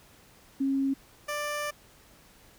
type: tone pair in turn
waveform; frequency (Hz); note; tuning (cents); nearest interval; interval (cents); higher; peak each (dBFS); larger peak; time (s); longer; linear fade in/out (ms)
sine / 15% pulse; 271.8 / 590.7; C#4 / D5; -34 / +10; octave + minor second; 1344; second; -24; neither; 0.6-0.94 / 1.28-1.71; second; 10
effects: pink hiss -57 dBFS RMS until 2.58 s